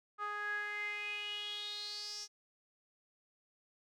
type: tone with band-pass filter sweep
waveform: sawtooth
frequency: 415.3 Hz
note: G#4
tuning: in tune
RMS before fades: -41 dBFS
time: 0.18-2.28 s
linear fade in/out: 50 ms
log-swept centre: 1300 to 5700 Hz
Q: 8
effects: none